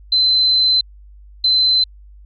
sine tone bursts at uneven times, 4062 Hz, B7, 48 cents sharp, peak -11 dBFS, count 2, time 0.12-0.81 / 1.44-1.84 s, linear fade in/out 5 ms, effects added 50 Hz sine -39 dBFS peak until 2.25 s

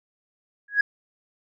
sine tone with exponential growth, 1661.2 Hz, G#6, in tune, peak -11 dBFS, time 0.68-0.81 s, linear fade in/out 5 ms, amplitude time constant 27 ms, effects tanh soft clip ceiling -11 dBFS

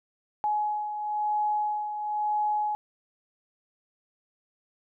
sine beating tone pair, 842 / 843 Hz, G#5 / G#5, +24 / +26 cents, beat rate 1 Hz, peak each -26 / -34 dBFS, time 0.44-2.75 s, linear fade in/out 0 ms, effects none

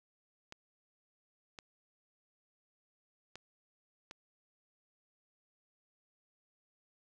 clicks, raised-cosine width 0.2 ms, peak -29 dBFS, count 4, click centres 0.524 / 1.588 / 3.356 / 4.111 s, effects none

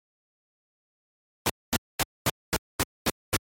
pink noise bursts, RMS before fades -22 dBFS, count 8, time 1.46-3.366 s, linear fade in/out 2 ms, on 37 ms, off 230 ms, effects high-pass 80 Hz 12 dB/octave + MP3 64 kbps

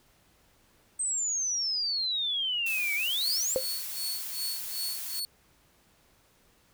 sine exponential two-way sweep, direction down then up, 8390 to 2233 to 7780 Hz, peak -27 dBFS, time 0.99-3.55 s, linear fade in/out 10 ms, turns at 2.95 s
blue noise, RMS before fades -37 dBFS, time 2.66-5.2 s, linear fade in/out 5 ms
sawtooth tone with tremolo, 4411 Hz, C#8, 9 cents flat, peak -28 dBFS, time 3.21-5.25 s, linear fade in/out 0 ms, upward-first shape sine, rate 2.6 Hz, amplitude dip 100%
sine tone with exponential decay, 521 Hz, C5, 7 cents flat, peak -19 dBFS, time 3.56-3.65 s, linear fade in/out 0 ms, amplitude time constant 19 ms
effects pink hiss -64 dBFS RMS until 6.73 s

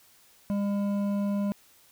sine tone with hard clipping, 201.8 Hz, G#3, 49 cents flat, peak -27 dBFS, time 0.5-1.52 s, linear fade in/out 0 ms, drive 9 dB, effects white hiss -59 dBFS RMS until 1.91 s

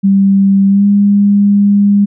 sine tone with pitch glide, 196 to 202.4 Hz, G3 to G#3, 0 to -44 cents, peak -5 dBFS, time 0.03-2.06 s, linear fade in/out 20 ms, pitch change +56 cents, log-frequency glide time 0.68-0.86 s, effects none

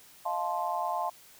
sine chord, F dominant seventh, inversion third, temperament just, 628.6 / 698.5 / 873.1 / 1047.7 Hz, Eb5 / F5 / A5 / C6, +18 / 0 / -14 / +2 cents, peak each -38 / -33 / -33 / -34 dBFS, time 0.25-1.1 s, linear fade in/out 10 ms, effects white hiss -55 dBFS RMS until 1.39 s

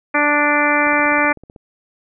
harmonic tone, 293.7 Hz, D4, in tune, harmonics 1 / 2 / 3 / 4 / 5 / 6 / 7 / 8, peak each -21 / -21 / -21 / -21 / -21 / -21 / -21 / -21 dBFS, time 0.14-1.33 s, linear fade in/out 10 ms
click train, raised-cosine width 2 ms, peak -26 dBFS, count 12, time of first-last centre 0.87-1.562 s, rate 15.9 Hz
effects none

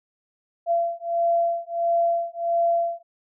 sine beating tone pair, 680 / 681.5 Hz, F5 / F5, -46 / -43 cents, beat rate 1.5 Hz, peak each -23 dBFS, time 0.66-3.03 s, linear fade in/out 50 ms, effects none

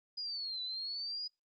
sine linear two-way sweep, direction down then up, 4950 to 3951 to 4950 Hz, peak -37 dBFS, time 0.17-1.28 s, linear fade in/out 10 ms, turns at 0.62 s, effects noise-tail reverb RT60 0.2 s tail -25 dB re dry + Opus 48 kbps

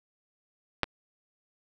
clicks, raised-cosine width 0.3 ms, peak -7 / -30 dBFS, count 2, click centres 0.833 / 0.841 s, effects none

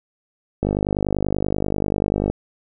click train, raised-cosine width 2 ms, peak -7 dBFS, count 85, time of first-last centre 0.63-2.3 s, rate 50.3 Hz, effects none

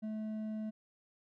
sine tone with hard clipping, 216.4 Hz, A3, 29 cents flat, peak -38 dBFS, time 0.02-0.71 s, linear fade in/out 20 ms, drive 5 dB, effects none

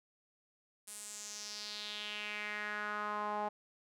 sawtooth tone with band-pass filter sweep, 209.2 Hz, G#3, 13 cents sharp, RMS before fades -41 dBFS, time 0.87-3.49 s, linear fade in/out 10 ms, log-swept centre 9700 to 810 Hz, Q 3.4, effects none

